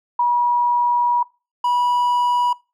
sine / triangle tone pair in turn, 965 / 975.1 Hz, B5 / B5, -40 / -22 cents, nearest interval unison, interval 18 cents, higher second, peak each -14 dBFS, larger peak neither, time 0.19-1.23 / 1.64-2.53 s, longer first, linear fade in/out 5 ms, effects noise-tail reverb RT60 0.3 s tail -23 dB re dry

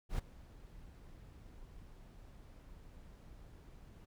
brown noise with ADSR envelope, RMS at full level -34 dBFS, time 0.09-4.06 s, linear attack 94 ms, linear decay 15 ms, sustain -21 dB, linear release 18 ms, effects none

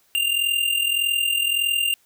square tone with amplitude modulation, 2794 Hz, F7, in tune, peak -17 dBFS, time 0.15-1.94 s, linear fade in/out 0 ms, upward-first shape sine, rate 41.7 Hz, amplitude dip 65%, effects white hiss -61 dBFS RMS until 2.05 s

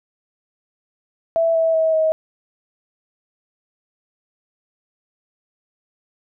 sine tone with pitch steps, 661 / 651.9 / 642.9 / 634.1 Hz, E5 / E5 / E5 / D#5, +5 / -19 / -43 / +33 cents, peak -14 dBFS, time 1.36-2.12 s, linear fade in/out 0 ms, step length 190 ms, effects none

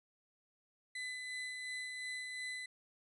35% pulse tone with tremolo, 2008 Hz, B6, 28 cents sharp, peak -38 dBFS, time 0.95-2.66 s, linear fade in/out 5 ms, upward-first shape sine, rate 2.8 Hz, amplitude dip 30%, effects resampled to 24000 Hz

